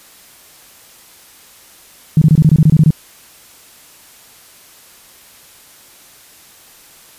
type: tone bursts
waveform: sine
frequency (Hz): 155.56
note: D#3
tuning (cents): 0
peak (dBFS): -4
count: 11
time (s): 2.17-2.906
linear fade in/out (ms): 2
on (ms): 46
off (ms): 23
effects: white hiss -43 dBFS RMS until 7.18 s + resampled to 32000 Hz